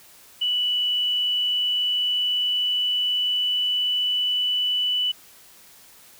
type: tone with pitch glide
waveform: sine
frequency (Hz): 2960 to 2977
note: F#7 to F#7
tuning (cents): 0 to +10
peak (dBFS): -20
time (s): 0.41-5.12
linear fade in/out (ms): 10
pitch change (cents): +10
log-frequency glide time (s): 0.86-4.3
effects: white hiss -50 dBFS RMS until 6.19 s